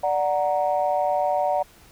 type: chord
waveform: sine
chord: D augmented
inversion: none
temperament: equal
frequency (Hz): 587.3 / 740 / 932.3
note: D5 / F#5 / A#5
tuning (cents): 0 / 0 / 0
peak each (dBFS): -23 / -22 / -27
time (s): 0.03-1.63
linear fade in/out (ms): 10
effects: tanh soft clip ceiling -11 dBFS + pink hiss -52 dBFS RMS until 1.91 s